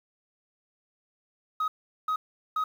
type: tone bursts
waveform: sine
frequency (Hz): 1262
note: D#6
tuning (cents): +24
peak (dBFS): -22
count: 3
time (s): 1.6-2.64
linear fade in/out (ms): 5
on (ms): 80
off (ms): 400
effects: tanh soft clip ceiling -24 dBFS + 9-bit